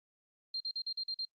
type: tone bursts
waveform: sine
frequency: 4186 Hz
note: C8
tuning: in tune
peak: -34 dBFS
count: 7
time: 0.54-1.252 s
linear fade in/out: 5 ms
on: 64 ms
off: 44 ms
effects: noise-tail reverb RT60 0.1 s tail -26 dB re dry + Opus 32 kbps